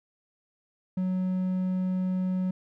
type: tone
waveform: triangle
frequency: 185 Hz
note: F#3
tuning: in tune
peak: -23 dBFS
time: 0.97-2.51 s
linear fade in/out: 5 ms
effects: none